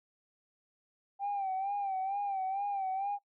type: tone with vibrato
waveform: sine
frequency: 784 Hz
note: G5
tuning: in tune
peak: -30 dBFS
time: 1.19-3.19 s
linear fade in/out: 50 ms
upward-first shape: sine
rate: 2.2 Hz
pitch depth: 69 cents each way
effects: noise-tail reverb RT60 0.1 s tail -22 dB re dry + tanh soft clip ceiling -28 dBFS